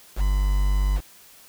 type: tone with quantisation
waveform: triangle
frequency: 49 Hz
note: G1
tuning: in tune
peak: -16 dBFS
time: 0.16-1.01 s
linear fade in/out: 50 ms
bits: 6
effects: white hiss -50 dBFS RMS until 1.48 s